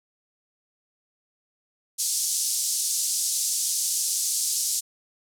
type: band-pass noise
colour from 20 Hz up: pink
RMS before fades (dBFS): -26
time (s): 1.98-4.81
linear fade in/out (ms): 20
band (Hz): 5400 to 11000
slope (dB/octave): 24
effects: none